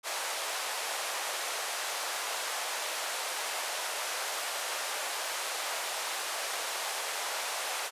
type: band-pass noise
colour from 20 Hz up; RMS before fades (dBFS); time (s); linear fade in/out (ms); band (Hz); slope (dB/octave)
pink; -35; 0.03-7.91; 50; 570 to 12000; 24
effects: resampled to 32000 Hz